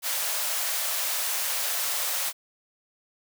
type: high-pass noise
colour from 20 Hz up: white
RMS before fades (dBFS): -28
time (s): 0.02-2.33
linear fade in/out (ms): 50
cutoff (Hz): 510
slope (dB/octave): 48
effects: none